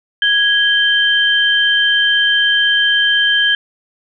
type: tone pair together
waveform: sine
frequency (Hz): 1656 / 3126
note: G#6 / G7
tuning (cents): -5 / -6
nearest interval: major seventh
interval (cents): 1099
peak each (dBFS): -13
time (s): 0.22-3.55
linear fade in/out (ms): 2
effects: none